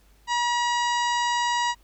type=harmonic tone; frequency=960 Hz; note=B5; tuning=49 cents flat; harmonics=1 / 2 / 3 / 4 / 5 / 6 / 7 / 8; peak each=-23 / -29 / -33 / -35 / -37 / -39 / -40 / -41 dBFS; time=0.27-1.75 s; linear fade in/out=50 ms; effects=added 50 Hz sine -56 dBFS peak until 1.83 s + pink hiss -62 dBFS RMS until 1.83 s